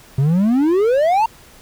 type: exponential sweep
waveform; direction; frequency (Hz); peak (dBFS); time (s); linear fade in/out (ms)
triangle; up; 129.5 to 932.3; -10; 0.18-1.26; 5
effects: pink hiss -45 dBFS RMS until 1.61 s